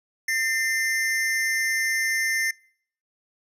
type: tone pair together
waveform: square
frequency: 1808 / 2079 Hz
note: A6 / C7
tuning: +47 / -12 cents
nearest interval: major second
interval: 241 cents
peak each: -26 dBFS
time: 0.28-2.51 s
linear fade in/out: 5 ms
effects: noise-tail reverb RT60 0.6 s tail -25 dB re dry + resampled to 32000 Hz

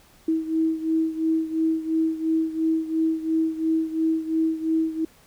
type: beating tone pair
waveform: sine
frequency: 320.6 / 323.5 Hz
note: E4 / E4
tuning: -48 / -32 cents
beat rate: 2.9 Hz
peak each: -22 / -26 dBFS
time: 0.28-5.05 s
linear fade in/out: 5 ms
effects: pink hiss -55 dBFS RMS until 5.26 s

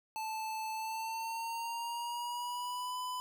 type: tone with pitch glide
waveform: square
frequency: 877 to 1001.6 Hz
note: A5 to B5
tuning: -6 to +24 cents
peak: -37 dBFS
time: 0.16-3.2 s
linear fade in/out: 0 ms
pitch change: +230 cents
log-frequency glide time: 0.73-2.98 s
effects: none

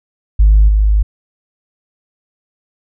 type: tone with level steps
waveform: sine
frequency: 51.91 Hz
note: G#1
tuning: in tune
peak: -3 / -7 dBFS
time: 0.39-1.03 s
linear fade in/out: 10 ms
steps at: 0.68 s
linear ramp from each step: 10 ms
effects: tanh soft clip ceiling -1 dBFS

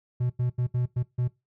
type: tone bursts at uneven times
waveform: triangle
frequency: 123.6 Hz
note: B2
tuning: 2 cents sharp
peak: -21 dBFS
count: 6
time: 0.2-0.3 / 0.39-0.5 / 0.58-0.67 / 0.74-0.86 / 0.96-1.03 / 1.18-1.28 s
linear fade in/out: 10 ms
effects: noise-tail reverb RT60 0.2 s tail -19 dB re dry

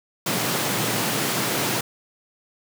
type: high-pass noise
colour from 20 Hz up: pink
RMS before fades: -24 dBFS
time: 0.26-1.81 s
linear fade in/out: 5 ms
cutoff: 110 Hz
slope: 96 dB/octave
effects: none

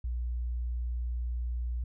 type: tone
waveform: sine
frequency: 60 Hz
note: B1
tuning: 49 cents flat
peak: -30 dBFS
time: 0.04-1.84 s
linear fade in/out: 5 ms
effects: none

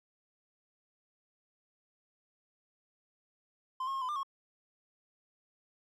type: tone with pitch steps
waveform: triangle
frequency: 1037 / 1081 / 1073 / 1014 / 1195 / 1093 Hz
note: C6 / C#6 / C6 / B5 / D6 / C#6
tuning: -16 / -44 / +43 / +45 / +30 / -25 cents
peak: -31 dBFS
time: 3.8-4.232 s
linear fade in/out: 5 ms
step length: 72 ms
effects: none

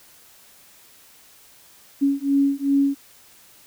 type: beating tone pair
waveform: sine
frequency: 277.2 / 279.8 Hz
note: C#4 / C#4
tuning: 0 / +16 cents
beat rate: 2.6 Hz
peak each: -20 / -20 dBFS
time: 2.01-2.95 s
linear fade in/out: 20 ms
effects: white hiss -51 dBFS RMS until 3.66 s

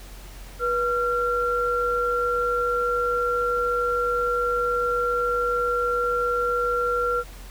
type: tone pair together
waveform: sine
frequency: 485.7 / 1372.7 Hz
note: B4 / F6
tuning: -29 / -30 cents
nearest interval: octave + tritone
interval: 1799 cents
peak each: -24 / -23 dBFS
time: 0.59-7.24 s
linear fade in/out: 50 ms
effects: added 44 Hz sine -39 dBFS peak until 7.5 s + pink hiss -46 dBFS RMS until 7.5 s

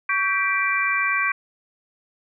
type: harmonic tone with a mistuned harmonic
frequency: 392 Hz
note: G4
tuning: in tune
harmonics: 3 / 4 / 5 / 6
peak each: -25 / -25 / -26 / -23 dBFS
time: 0.09-1.32 s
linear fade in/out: 5 ms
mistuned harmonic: 3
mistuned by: -69 cents
effects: none

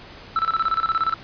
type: tone with tremolo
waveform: triangle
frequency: 1323 Hz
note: E6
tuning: 6 cents sharp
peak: -15 dBFS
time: 0.36-1.14 s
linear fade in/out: 2 ms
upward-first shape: square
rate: 17 Hz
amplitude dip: 80%
effects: pink hiss -42 dBFS RMS until 1.23 s + resampled to 11025 Hz

